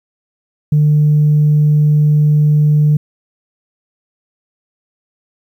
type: tone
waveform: sine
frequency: 150 Hz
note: D3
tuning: 37 cents sharp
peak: -6 dBFS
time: 0.72-2.97 s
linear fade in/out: 5 ms
effects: tanh soft clip ceiling -4 dBFS + 8-bit